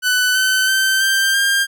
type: tone with pitch steps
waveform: sawtooth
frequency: 1497 / 1522.3 / 1548 / 1574.2 / 1600.7 Hz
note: F#6 / F#6 / G6 / G6 / G6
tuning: +20 / +49 / -22 / +7 / +36 cents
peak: -10 dBFS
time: 0.02-1.67 s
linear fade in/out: 50 ms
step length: 330 ms
effects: none